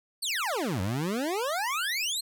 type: exponential two-way sweep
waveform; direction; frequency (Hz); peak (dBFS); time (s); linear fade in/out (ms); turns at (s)
25% pulse; down then up; 4699 to 88 to 4309; -24; 0.22-2.21; 10; 0.81
effects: none